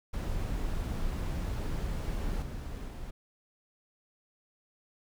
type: noise with level steps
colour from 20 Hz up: brown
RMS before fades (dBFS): -33 / -38 / -40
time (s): 0.13-3.11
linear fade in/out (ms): 10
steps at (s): 2.42 / 2.88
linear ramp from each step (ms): 2
effects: none